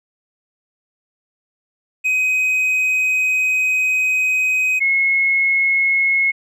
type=tone pair in turn; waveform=triangle / sine; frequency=2518 / 2173 Hz; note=D#7 / C#7; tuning=+20 / -35 cents; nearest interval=minor third; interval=255 cents; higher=first; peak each=-13 dBFS; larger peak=neither; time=2.04-4.8 / 4.8-6.32 s; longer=first; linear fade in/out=20 ms; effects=resampled to 32000 Hz